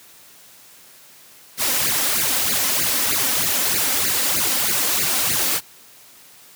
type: noise with flanger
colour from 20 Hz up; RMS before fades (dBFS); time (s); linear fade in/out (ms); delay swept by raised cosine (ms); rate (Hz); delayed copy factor
white; -20; 1.57-5.61; 50; 0.43 to 3.93; 3.2; +0.9
effects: white hiss -47 dBFS RMS until 6.55 s + high-pass 80 Hz 12 dB/octave